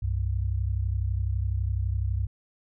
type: tone pair together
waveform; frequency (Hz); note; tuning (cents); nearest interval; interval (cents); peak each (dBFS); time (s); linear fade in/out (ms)
sine; 65.41 / 97.38; C2 / G2; 0 / -11; perfect fifth; 689; -27; 0.02-2.27; 10
effects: none